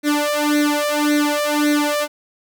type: tone with flanger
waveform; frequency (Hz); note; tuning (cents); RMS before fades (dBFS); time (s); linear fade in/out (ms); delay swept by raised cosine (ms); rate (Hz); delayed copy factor
sawtooth; 295.5; D4; +11; -18; 0.03-2.08; 50; 0.49 to 1.69; 1.8; +1
effects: none